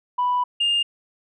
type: tone pair in turn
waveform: sine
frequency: 987.8 / 2817 Hz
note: B5 / F7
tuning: 0 / +14 cents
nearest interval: octave + tritone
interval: 1814 cents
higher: second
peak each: -17 / -16 dBFS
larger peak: second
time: 0.18-0.44 / 0.6-0.83 s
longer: first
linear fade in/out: 10 ms
effects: tanh soft clip ceiling -15 dBFS